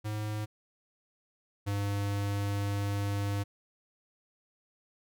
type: tone pair in turn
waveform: square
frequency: 106.5 / 100.87 Hz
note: G#2 / G2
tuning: +44 / +50 cents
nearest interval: minor second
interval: 94 cents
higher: first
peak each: -33 / -30 dBFS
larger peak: second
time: 0.04-0.46 / 1.66-3.44 s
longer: second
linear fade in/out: 20 ms
effects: none